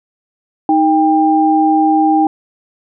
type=tone pair together; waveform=sine; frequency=313 / 795.1 Hz; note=D#4 / G5; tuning=+10 / +24 cents; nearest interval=octave + major third; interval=1614 cents; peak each=-11 dBFS; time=0.69-2.27 s; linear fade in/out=2 ms; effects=none